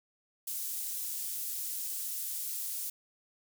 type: high-pass noise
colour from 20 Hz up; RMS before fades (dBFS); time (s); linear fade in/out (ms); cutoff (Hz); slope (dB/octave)
pink; -37; 0.47-2.9; 5; 10000; 12
effects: none